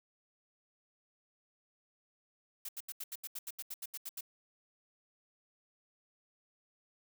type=noise bursts; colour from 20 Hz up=blue; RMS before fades=-42 dBFS; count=14; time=2.65-4.209 s; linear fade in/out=5 ms; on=38 ms; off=79 ms; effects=none